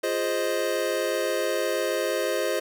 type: chord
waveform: square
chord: F minor seventh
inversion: none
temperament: equal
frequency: 349.2 / 415.3 / 523.3 / 622.3 Hz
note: F4 / Ab4 / C5 / Eb5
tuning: 0 / 0 / 0 / 0 cents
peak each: -32 / -31 / -29 / -30 dBFS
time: 0.03-2.6 s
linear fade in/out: 10 ms
effects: none